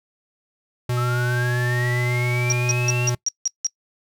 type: tone with vibrato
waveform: square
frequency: 122.7 Hz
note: B2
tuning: 11 cents flat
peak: -21 dBFS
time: 0.89-3.15 s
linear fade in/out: 5 ms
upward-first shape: triangle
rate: 7.5 Hz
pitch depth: 8 cents each way
type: linear sweep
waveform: sine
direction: up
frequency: 1293 to 2765 Hz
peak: -26 dBFS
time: 0.97-3.08 s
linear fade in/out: 5 ms
type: tone bursts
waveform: sine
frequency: 5690 Hz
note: F8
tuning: 31 cents sharp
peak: -18 dBFS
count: 7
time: 2.5-3.667 s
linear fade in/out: 0 ms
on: 21 ms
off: 170 ms
effects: noise-tail reverb RT60 0.1 s tail -23 dB re dry